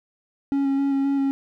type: tone with vibrato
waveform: triangle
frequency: 275.7 Hz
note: C#4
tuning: 9 cents flat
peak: -17 dBFS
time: 0.52-1.31 s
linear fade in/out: 0 ms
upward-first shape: square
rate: 3.8 Hz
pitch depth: 13 cents each way
effects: none